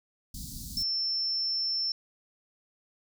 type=band-stop noise; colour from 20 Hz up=pink; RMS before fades=-40 dBFS; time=0.34-0.83 s; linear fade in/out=5 ms; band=260 to 4200 Hz; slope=48 dB/octave
type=tone; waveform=sine; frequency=5360 Hz; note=E8; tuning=28 cents sharp; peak=-27 dBFS; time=0.77-1.92 s; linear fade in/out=2 ms
effects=none